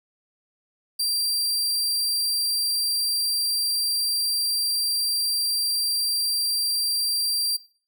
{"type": "tone", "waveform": "sawtooth", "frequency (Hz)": 4719, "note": "D8", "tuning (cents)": 7, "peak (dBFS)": -19, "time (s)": [0.99, 7.57], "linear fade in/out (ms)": 10, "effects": ["noise-tail reverb RT60 0.4 s tail -20 dB re dry"]}